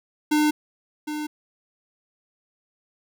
square tone with echo, 301.7 Hz, D4, 47 cents sharp, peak -18 dBFS, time 0.31-0.51 s, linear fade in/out 10 ms, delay 760 ms, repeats 1, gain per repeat -10 dB, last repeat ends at 1.27 s, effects none

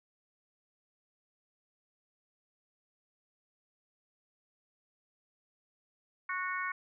harmonic tone, 367.8 Hz, F#4, 10 cents flat, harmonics 3 / 4 / 5 / 6, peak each -37 / -38 / -39 / -40 dBFS, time 6.29-6.72 s, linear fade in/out 5 ms, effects none

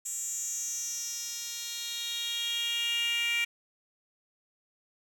10% pulse tone with high-pass filter sweep, 469.3 Hz, A#4, 12 cents sharp, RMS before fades -33 dBFS, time 0.05-3.45 s, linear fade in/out 10 ms, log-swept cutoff 7800 to 2400 Hz, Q 5.2, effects none

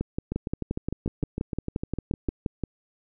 two click trains, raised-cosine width 3 ms, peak -16 / -14 dBFS, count 14 / 16, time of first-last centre 0.32-2.29 / 0.01-2.637 s, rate 6.6 / 5.71 Hz, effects none

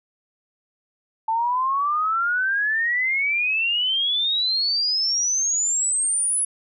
sine exponential sweep, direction up, 880 to 10390 Hz, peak -19 dBFS, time 1.28-6.45 s, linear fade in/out 5 ms, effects none

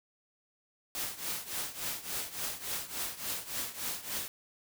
white noise with tremolo, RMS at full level -34 dBFS, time 0.95-4.28 s, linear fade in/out 0 ms, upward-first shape triangle, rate 3.5 Hz, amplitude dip 85%, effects none

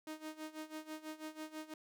sawtooth tone with tremolo, 311.1 Hz, D#4, in tune, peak -38 dBFS, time 0.07-1.74 s, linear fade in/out 2 ms, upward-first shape sine, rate 6.1 Hz, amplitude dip 85%, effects none

